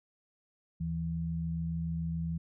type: tone pair together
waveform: sine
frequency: 77.78 / 164.81 Hz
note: D#2 / E3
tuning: 0 / 0 cents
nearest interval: octave + minor second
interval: 1300 cents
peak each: -38 / -32 dBFS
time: 0.8-2.38 s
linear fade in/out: 10 ms
effects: none